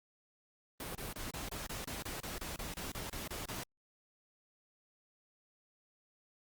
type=noise bursts; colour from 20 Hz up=pink; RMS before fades=-42 dBFS; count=16; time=0.8-3.635 s; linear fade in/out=2 ms; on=150 ms; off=29 ms; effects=Opus 32 kbps